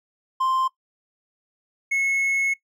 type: tone pair in turn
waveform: triangle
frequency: 1046.5 / 2185 Hz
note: C6 / C#7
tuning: 0 / -26 cents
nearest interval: octave + minor second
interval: 1274 cents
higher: second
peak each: -18 dBFS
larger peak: neither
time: 0.4-0.68 / 1.91-2.54 s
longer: second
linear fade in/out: 10 ms
effects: noise-tail reverb RT60 0.1 s tail -18 dB re dry